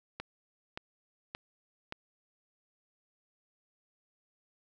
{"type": "click train", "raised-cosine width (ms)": 0.3, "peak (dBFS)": -22, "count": 4, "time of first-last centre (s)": [0.2, 1.924], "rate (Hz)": 1.74, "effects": []}